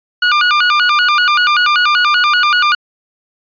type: tone with vibrato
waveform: sawtooth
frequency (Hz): 1318.5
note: E6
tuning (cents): 0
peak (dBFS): -5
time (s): 0.22-2.75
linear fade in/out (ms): 5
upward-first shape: square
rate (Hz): 5.2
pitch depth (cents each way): 170
effects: resampled to 11025 Hz